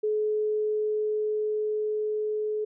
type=tone with level ramp; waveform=sine; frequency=426.6 Hz; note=G#4; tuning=46 cents sharp; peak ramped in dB=-23 to -26 dBFS; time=0.03-2.65 s; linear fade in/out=10 ms; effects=none